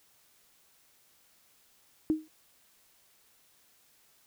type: tone with exponential decay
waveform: sine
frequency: 312.4 Hz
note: D#4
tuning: 7 cents sharp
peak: -20 dBFS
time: 2.1-2.28 s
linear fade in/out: 0 ms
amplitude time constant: 39 ms
effects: white hiss -65 dBFS RMS until 4.26 s